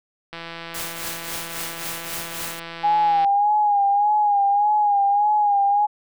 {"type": "click train", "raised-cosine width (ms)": 0.3, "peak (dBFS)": -18, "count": 488, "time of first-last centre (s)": [0.33, 3.246], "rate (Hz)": 167}
{"type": "noise with tremolo", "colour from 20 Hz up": "white", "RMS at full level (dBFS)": -29, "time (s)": [0.74, 2.6], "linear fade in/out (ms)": 10, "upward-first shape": "triangle", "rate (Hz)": 3.7, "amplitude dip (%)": 70}
{"type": "tone with vibrato", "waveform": "sine", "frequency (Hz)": 821, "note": "G#5", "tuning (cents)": -20, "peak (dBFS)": -15, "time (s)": [2.83, 5.87], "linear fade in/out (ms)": 20, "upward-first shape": "sine", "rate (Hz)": 1.7, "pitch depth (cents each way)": 50}
{"effects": []}